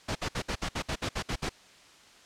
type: noise bursts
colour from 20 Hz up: pink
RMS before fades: -31 dBFS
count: 11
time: 0.08-1.494 s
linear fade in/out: 10 ms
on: 74 ms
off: 60 ms
effects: white hiss -55 dBFS RMS until 2.25 s + low-pass 6000 Hz 12 dB/octave